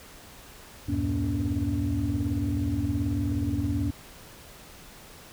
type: tone cluster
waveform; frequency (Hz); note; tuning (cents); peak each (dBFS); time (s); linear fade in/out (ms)
sine; 76.9 / 94.2 / 113 / 238.4 / 285.1; D#2 / F#2 / A2 / A#3 / C#4; -20 / +32 / +47 / +39 / +49; -31 / -29 / -31 / -33 / -28; 0.88-3.91; 10
effects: tanh soft clip ceiling -18 dBFS + pink hiss -48 dBFS RMS until 5.32 s